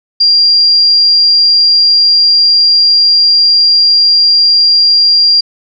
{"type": "tone", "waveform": "sine", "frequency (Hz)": 4773, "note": "D8", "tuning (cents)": 27, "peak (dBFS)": -4, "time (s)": [0.2, 5.41], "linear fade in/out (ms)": 10, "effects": []}